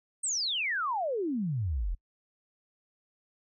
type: exponential sweep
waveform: sine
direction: down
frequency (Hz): 8660 to 37.48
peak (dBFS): -28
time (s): 0.23-1.95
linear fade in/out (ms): 10
effects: noise-tail reverb RT60 0.1 s tail -26 dB re dry